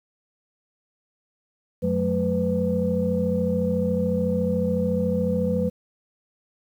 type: tone cluster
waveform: sine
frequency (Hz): 92.2 / 182.4 / 216.3 / 499.5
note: F#2 / F#3 / A3 / B4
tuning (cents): -6 / -24 / -29 / +20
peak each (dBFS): -30 / -24 / -26 / -24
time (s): 1.82-5.7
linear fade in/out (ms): 20
effects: tanh soft clip ceiling -11 dBFS + 9-bit